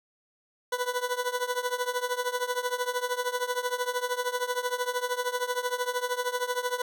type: tone with tremolo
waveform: 20% pulse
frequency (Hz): 495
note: B4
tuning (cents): +4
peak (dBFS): -19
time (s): 0.72-6.82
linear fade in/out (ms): 5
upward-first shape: triangle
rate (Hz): 13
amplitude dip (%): 90
effects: none